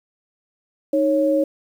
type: tone pair together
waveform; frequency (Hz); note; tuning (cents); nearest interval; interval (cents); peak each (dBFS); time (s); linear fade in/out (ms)
sine; 309.8 / 552; D#4 / C#5; -7 / -7; minor seventh; 1000; -19 / -17; 0.93-1.44; 5
effects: 8-bit